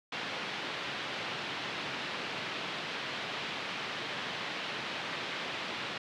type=band-pass noise; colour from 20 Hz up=white; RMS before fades=-38 dBFS; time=0.12-5.98 s; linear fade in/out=5 ms; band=120 to 3600 Hz; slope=24 dB/octave; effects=none